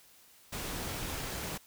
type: noise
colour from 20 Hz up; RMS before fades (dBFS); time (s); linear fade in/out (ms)
pink; -38; 0.52-1.58; 10
effects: white hiss -60 dBFS RMS until 1.66 s